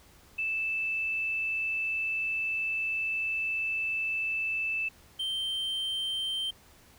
sine / triangle tone pair in turn, 2637 / 3130 Hz, E7 / G7, 0 / -3 cents, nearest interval minor third, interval 297 cents, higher second, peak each -28 dBFS, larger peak neither, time 0.38-4.89 / 5.19-6.51 s, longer first, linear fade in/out 10 ms, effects added 73 Hz sine -63 dBFS peak until 6.98 s + pink hiss -58 dBFS RMS until 6.98 s

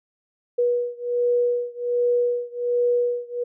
sine beating tone pair, 484.2 / 485.5 Hz, B4 / B4, -34 / -30 cents, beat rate 1.3 Hz, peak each -22 / -23 dBFS, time 0.58-3.44 s, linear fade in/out 10 ms, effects none

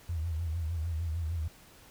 sine tone with vibrato, 81.9 Hz, E2, 11 cents flat, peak -30 dBFS, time 0.09-1.48 s, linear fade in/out 5 ms, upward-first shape triangle, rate 6.6 Hz, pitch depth 120 cents each way, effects pink hiss -56 dBFS RMS until 1.9 s

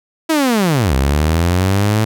sawtooth linear two-way sweep, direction down then up, 329.6 to 64.5 to 110.9 Hz, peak -8 dBFS, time 0.29-2.05 s, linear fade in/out 10 ms, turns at 0.94 s, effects none

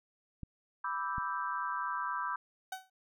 clicks, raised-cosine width 5 ms, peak -29 dBFS, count 2, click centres 0.433 / 1.182 s
sine chord, E minor seventh, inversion second, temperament equal, 987.8 / 1174.7 / 1318.5 / 1568 Hz, B5 / D6 / E6 / G6, 0 / 0 / 0 / 0 cents, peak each -37 / -38 / -40 / -40 dBFS, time 0.84-2.36 s, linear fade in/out 5 ms
30% pulse tone with exponential decay, 755 Hz, F#5, 35 cents sharp, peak -32 dBFS, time 2.72-2.9 s, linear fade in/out 5 ms, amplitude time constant 38 ms
effects none

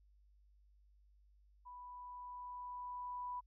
sine tone with level ramp, 987.8 Hz, B5, in tune, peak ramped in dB -50 to -40 dBFS, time 1.65-3.41 s, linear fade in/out 20 ms, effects added 50 Hz sine -65 dBFS peak until 3.46 s

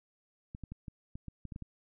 clicks, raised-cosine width 5 ms, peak -30 dBFS, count 10, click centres 0.549 / 0.637 / 0.72 / 0.882 / 1.155 / 1.283 / 1.453 / 1.522 / 1.561 / 1.623 s, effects none

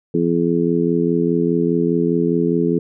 harmonic tone, 84.9 Hz, F2, 48 cents flat, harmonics 2 / 3 / 4 / 5, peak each -20 / -20 / -20 / -20 dBFS, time 0.14-2.79 s, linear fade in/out 5 ms, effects none

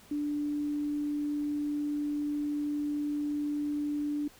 sine tone, 293.7 Hz, D4, in tune, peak -29 dBFS, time 0.11-4.28 s, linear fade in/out 5 ms, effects pink hiss -56 dBFS RMS until 4.39 s

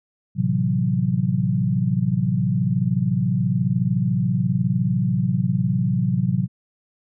sine chord, F# half-diminished seventh, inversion first, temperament equal with one note detuned, 111.79 / 130.81 / 164.81 / 185 Hz, A2 / C3 / E3 / F#3, +28 / 0 / 0 / 0 cents, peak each -25 / -22 / -25 / -22 dBFS, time 0.35-6.48 s, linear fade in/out 50 ms, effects none

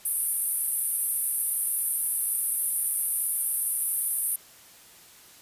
pink band-pass noise, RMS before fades -28 dBFS, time 0.05-4.36 s, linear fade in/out 5 ms, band 9100 to 13000 Hz, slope 96 dB/octave, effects white hiss -52 dBFS RMS until 5.41 s + resampled to 32000 Hz

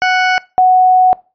20% pulse / sine tone pair in turn, 740 / 740 Hz, F#5 / F#5, 0 / 0 cents, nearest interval unison, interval 0 cents, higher neither, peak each -5 dBFS, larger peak neither, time 0.02-0.38 / 0.58-1.13 s, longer second, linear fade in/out 0 ms, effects noise-tail reverb RT60 0.3 s tail -22 dB re dry + resampled to 11025 Hz

